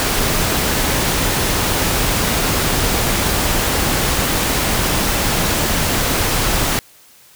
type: noise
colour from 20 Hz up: pink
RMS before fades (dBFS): -17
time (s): 0-6.79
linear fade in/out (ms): 0
effects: white hiss -47 dBFS RMS until 7.35 s